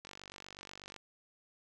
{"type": "click train", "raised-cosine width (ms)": 0.2, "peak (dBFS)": -30, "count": 45, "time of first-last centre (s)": [0.05, 0.963], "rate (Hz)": 48.2, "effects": []}